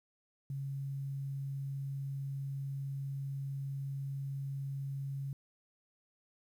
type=tone with quantisation; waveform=sine; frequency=137.7 Hz; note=C#3; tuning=11 cents flat; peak=-36 dBFS; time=0.5-5.33 s; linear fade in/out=2 ms; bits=11; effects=none